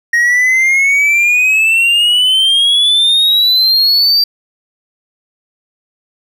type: exponential sweep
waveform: triangle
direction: up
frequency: 1870 to 4699 Hz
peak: -6 dBFS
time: 0.13-4.24 s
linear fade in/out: 5 ms
effects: none